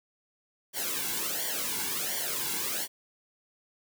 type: noise with flanger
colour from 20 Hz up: white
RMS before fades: -32 dBFS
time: 0.73-2.88 s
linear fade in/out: 50 ms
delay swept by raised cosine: 0.77 to 1.65 ms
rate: 1.4 Hz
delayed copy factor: -0.9
effects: none